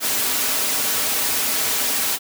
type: noise with comb filter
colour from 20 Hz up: white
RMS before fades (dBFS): -21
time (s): 0-2.19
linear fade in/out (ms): 50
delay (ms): 5.7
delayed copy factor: -0.55
effects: high-pass 150 Hz 12 dB/octave